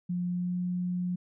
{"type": "tone with pitch glide", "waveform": "sine", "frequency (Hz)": [177.5, 179.15], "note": ["F3", "F3"], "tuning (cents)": [28, 44], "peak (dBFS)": -28, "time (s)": [0.09, 1.16], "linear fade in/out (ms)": 10, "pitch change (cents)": 16, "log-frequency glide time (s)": [0.28, 0.57], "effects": []}